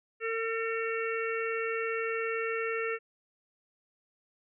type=harmonic tone with a mistuned harmonic; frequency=452.9 Hz; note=A#4; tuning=50 cents flat; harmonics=1 / 3 / 4 / 5 / 6; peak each=-32 / -37 / -38 / -39 / -40 dBFS; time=0.2-2.99 s; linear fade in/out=50 ms; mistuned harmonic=5; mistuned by=-19 cents; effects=none